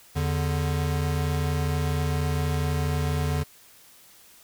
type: tone pair together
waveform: square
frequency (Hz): 82.28 / 146.6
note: E2 / D3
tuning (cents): -3 / -3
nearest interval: minor seventh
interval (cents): 1000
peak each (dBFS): -27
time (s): 0.15-3.44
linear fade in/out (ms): 20
effects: white hiss -53 dBFS RMS until 4.43 s